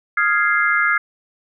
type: chord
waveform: sine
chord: F minor seventh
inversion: third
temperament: equal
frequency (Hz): 1244.5 / 1396.9 / 1661.2 / 2093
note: Eb6 / F6 / Ab6 / C7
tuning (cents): 0 / 0 / 0 / 0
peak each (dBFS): -22 / -19 / -19 / -20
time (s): 0.17-0.98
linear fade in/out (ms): 5
effects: none